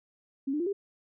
sine tone with pitch steps, 272.1 / 299.5 / 346 / 399 Hz, C#4 / D4 / F4 / G4, -32 / +34 / -16 / +31 cents, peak -27 dBFS, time 0.47-0.73 s, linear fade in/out 10 ms, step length 65 ms, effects none

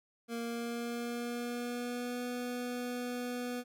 25% pulse tone with pitch glide, 233.1 to 245.7 Hz, A#3 to B3, 0 to -9 cents, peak -32 dBFS, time 0.28-3.64 s, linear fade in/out 50 ms, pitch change +91 cents, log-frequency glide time 0.39-2.23 s, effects none

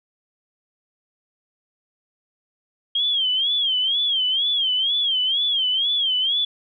sine tone with vibrato, 3216 Hz, G7, 44 cents sharp, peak -18 dBFS, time 2.95-6.45 s, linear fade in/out 5 ms, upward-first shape sine, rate 2.1 Hz, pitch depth 130 cents each way, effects none

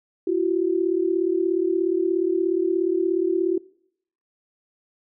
sine tone pair together, 340 / 376.9 Hz, F4 / F#4, -46 / +32 cents, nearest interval major second, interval 178 cents, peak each -22 dBFS, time 0.27-3.58 s, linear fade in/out 5 ms, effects noise-tail reverb RT60 0.7 s tail -23 dB re dry

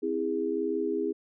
sine chord, C augmented, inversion none, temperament just, 261.6 / 327 / 408.8 Hz, C4 / E4 / G#4, 0 / -14 / -27 cents, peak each -34 / -31 / -29 dBFS, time 0.02-1.13 s, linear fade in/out 20 ms, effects none

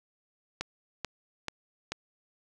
click train, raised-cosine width 0.2 ms, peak -15 dBFS, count 4, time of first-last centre 0.61-1.92 s, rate 2.29 Hz, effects none

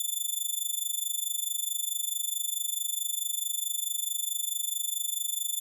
5% pulse tone with amplitude modulation, 3520 Hz, A7, in tune, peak -18 dBFS, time 0-5.6 s, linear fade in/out 2 ms, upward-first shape sine, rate 24.6 Hz, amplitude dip 85%, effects none

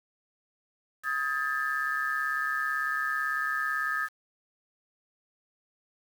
sine tone cluster, 1260 / 1618 / 1756 Hz, D#6 / G#6 / A6, +21 / -46 / -4 cents, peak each -31 dBFS, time 1.03-4.09 s, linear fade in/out 50 ms, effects tanh soft clip ceiling -18 dBFS + 8-bit

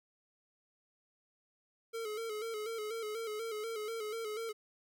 square tone with vibrato, 440.2 Hz, A4, 1 cent sharp, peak -38 dBFS, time 1.93-4.53 s, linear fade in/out 20 ms, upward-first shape square, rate 4.1 Hz, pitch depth 62 cents each way, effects none

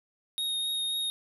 square tone with vibrato, 3729 Hz, A#7, in tune, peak -29 dBFS, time 0.38-1.1 s, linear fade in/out 0 ms, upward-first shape triangle, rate 3.8 Hz, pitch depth 14 cents each way, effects none

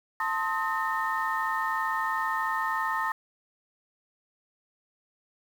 sine tone cluster, 888 / 1051 / 1266 / 1821 Hz, A5 / C6 / D#6 / A#6, +16 / +7 / +30 / -41 cents, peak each -31 dBFS, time 0.2-3.12 s, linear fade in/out 2 ms, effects tanh soft clip ceiling -17 dBFS + 8-bit

